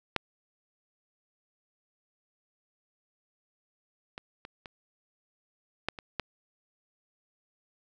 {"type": "clicks", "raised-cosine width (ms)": 0.3, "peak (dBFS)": [-10, -23, -26, -26, -12, -25, -14], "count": 7, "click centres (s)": [0.163, 4.179, 4.451, 4.658, 5.886, 5.988, 6.197], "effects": []}